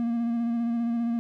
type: tone with vibrato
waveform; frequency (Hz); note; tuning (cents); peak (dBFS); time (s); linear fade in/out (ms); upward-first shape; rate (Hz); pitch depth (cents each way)
triangle; 233.9; A#3; +6; -22; 0-1.19; 0; square; 15; 19
effects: none